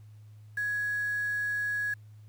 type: tone with quantisation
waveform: sine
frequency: 1672 Hz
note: G#6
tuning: 11 cents sharp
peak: -28 dBFS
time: 0.57-1.94 s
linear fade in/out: 5 ms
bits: 8
effects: added 106 Hz sine -48 dBFS peak until 2.28 s + pink hiss -70 dBFS RMS until 2.28 s